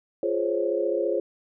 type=chord; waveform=sine; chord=Db major seventh; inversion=first; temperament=just; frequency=346.5 / 415.8 / 519.7 / 554.4 Hz; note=F4 / Ab4 / C5 / Db5; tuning=-14 / +2 / -12 / 0 cents; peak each=-28 dBFS; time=0.23-1.2 s; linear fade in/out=2 ms; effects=none